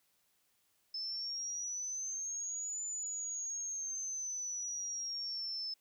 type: exponential two-way sweep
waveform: sine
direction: up then down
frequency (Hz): 5230 to 7050 to 5230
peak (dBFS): -37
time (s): 0.94-5.74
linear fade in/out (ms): 5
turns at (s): 2.84
effects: white hiss -75 dBFS RMS until 5.8 s